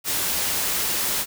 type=noise; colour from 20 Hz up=white; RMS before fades=-24 dBFS; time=0.04-1.26 s; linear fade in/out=50 ms; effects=none